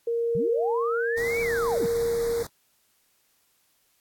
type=tone with tremolo; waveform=sine; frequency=466.2 Hz; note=A#4; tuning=in tune; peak=-22 dBFS; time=0.07-2.43 s; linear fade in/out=5 ms; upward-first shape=triangle; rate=0.65 Hz; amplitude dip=30%
type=linear two-way sweep; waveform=sine; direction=up then down; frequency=127.5 to 2323 to 127.5 Hz; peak=-28 dBFS; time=0.35-1.86 s; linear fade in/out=0 ms; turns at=1.41 s
type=band-stop noise; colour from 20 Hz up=pink; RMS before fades=-38 dBFS; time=1.17-2.47 s; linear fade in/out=5 ms; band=2200 to 3600 Hz; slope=96 dB/octave
effects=white hiss -67 dBFS RMS until 4 s + AAC 64 kbps